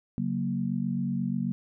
sine chord, F# major, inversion second, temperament equal, 138.59 / 185 / 233.1 Hz, C#3 / F#3 / A#3, 0 / 0 / 0 cents, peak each -33 / -30 / -30 dBFS, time 0.18-1.52 s, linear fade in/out 0 ms, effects none

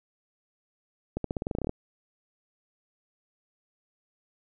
accelerating click train, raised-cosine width 2 ms, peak -16 dBFS, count 13, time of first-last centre 1.17-1.694 s, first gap 73 ms, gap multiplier 0.9, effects none

